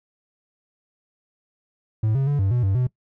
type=tone with pitch steps; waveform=triangle; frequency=109 / 135.8 / 143.9 / 97.1 / 122.5 / 97 / 125.8 Hz; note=A2 / C#3 / D3 / G2 / B2 / G2 / B2; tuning=-16 / -35 / -35 / -16 / -14 / -18 / +32 cents; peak=-16 dBFS; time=2.03-2.87 s; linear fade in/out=5 ms; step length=120 ms; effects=noise-tail reverb RT60 0.1 s tail -21 dB re dry